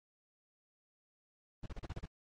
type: noise bursts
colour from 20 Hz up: brown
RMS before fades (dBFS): -41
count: 7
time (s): 1.63-2.057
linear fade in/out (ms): 5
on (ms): 31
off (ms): 35
effects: low-pass 6000 Hz 12 dB/octave + AAC 48 kbps